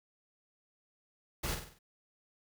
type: noise with echo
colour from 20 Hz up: pink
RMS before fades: -36 dBFS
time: 1.43-1.55 s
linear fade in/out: 10 ms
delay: 48 ms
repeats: 5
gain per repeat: -6 dB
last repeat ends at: 1.79 s
effects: none